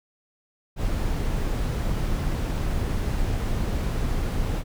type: noise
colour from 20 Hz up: brown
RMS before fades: -25 dBFS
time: 0.76-4.64 s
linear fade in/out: 50 ms
effects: none